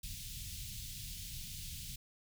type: band-stop noise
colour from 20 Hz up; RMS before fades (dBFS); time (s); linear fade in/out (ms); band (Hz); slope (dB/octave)
pink; -45; 0.03-1.96; 5; 150 to 3000; 24
effects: none